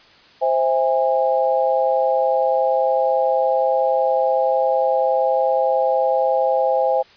sine chord, C augmented, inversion none, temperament just, 523.3 / 654.1 / 817.6 Hz, C5 / E5 / G#5, 0 / -14 / -27 cents, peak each -18 / -21 / -20 dBFS, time 0.41-7.03 s, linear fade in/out 20 ms, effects white hiss -49 dBFS RMS until 7.16 s + resampled to 11025 Hz

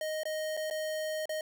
square tone with dropouts, 622.3 Hz, D#5, in tune, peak -33 dBFS, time 0.01-1.41 s, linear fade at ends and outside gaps 2 ms, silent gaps 0.234-0.254 / 0.568-0.573 / 0.701-0.709 / 1.256-1.293 s, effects none

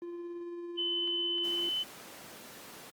triangle tone with tremolo, 345.6 Hz, F4, 18 cents flat, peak -35 dBFS, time 0.02-1.69 s, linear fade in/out 0 ms, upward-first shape sine, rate 18 Hz, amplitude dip 25%
sine tone, 3029 Hz, F#7, 40 cents sharp, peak -30 dBFS, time 0.77-1.84 s, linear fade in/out 20 ms
clicks, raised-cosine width 0.3 ms, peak -35 dBFS, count 3, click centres 1.076 / 1.383 / 2 s
pink noise, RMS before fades -48 dBFS, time 1.43-2.91 s, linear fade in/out 20 ms
effects high-pass 200 Hz 12 dB/octave + Opus 32 kbps

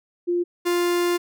sine / 45% pulse tone pair in turn, 350 / 350 Hz, F4 / F4, +4 / +4 cents, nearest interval unison, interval 0 cents, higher neither, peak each -19 dBFS, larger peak neither, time 0.27-0.44 / 0.65-1.18 s, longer second, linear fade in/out 20 ms, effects none

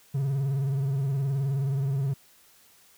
triangle tone with vibrato, 136.9 Hz, C#3, 21 cents flat, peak -22 dBFS, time 0.14-2.14 s, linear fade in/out 10 ms, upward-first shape sine, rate 19 Hz, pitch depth 76 cents each way, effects white hiss -58 dBFS RMS until 2.97 s

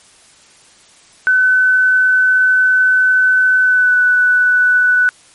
sine tone with pitch glide, 1511 to 1488.5 Hz, F#6 to F#6, +36 to +10 cents, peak -8 dBFS, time 1.27-5.09 s, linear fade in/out 0 ms, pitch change -26 cents, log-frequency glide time 3.61-3.97 s, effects white hiss -46 dBFS RMS until 5.34 s + MP3 48 kbps

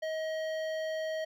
sine tone with hard clipping, 633 Hz, D#5, 30 cents sharp, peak -34 dBFS, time 0.02-1.25 s, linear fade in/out 10 ms, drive 13 dB, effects none

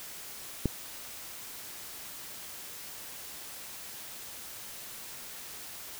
click, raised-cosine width 3 ms, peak -13 dBFS, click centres 0.657 s, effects white hiss -44 dBFS RMS until 5.99 s

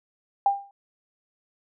sine tone with exponential decay, 798 Hz, G5, 31 cents sharp, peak -14 dBFS, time 0.46-0.71 s, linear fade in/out 2 ms, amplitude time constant 53 ms, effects none

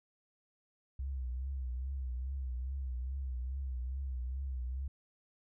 sine tone with vibrato, 64.7 Hz, C2, 19 cents flat, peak -35 dBFS, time 0.99-4.88 s, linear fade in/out 5 ms, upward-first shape triangle, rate 2.4 Hz, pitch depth 110 cents each way, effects none

